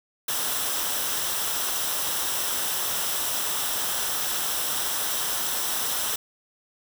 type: noise with comb filter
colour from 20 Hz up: white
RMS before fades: -27 dBFS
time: 0.28-6.16 s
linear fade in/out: 5 ms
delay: 0.44 ms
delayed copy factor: -0.5
effects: none